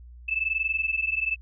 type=tone pair together; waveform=sine; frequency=2616 / 2637 Hz; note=E7 / E7; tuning=-14 / 0 cents; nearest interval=unison; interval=14 cents; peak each=-27 dBFS; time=0.28-1.36 s; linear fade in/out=10 ms; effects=added 60 Hz sine -43 dBFS peak until 1.41 s